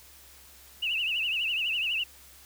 sine tone with vibrato, 2751 Hz, F7, 27 cents flat, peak -26 dBFS, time 0.82-2.04 s, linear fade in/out 10 ms, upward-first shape triangle, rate 12 Hz, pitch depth 160 cents each way, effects added 67 Hz sine -59 dBFS peak until 2.45 s + white hiss -53 dBFS RMS until 2.45 s

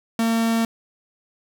45% pulse tone, 227.6 Hz, A#3, 41 cents flat, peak -18 dBFS, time 0.19-0.65 s, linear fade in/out 2 ms, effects none

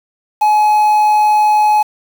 triangle tone with quantisation, 847 Hz, G#5, 34 cents sharp, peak -6 dBFS, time 0.41-1.83 s, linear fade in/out 10 ms, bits 5, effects none

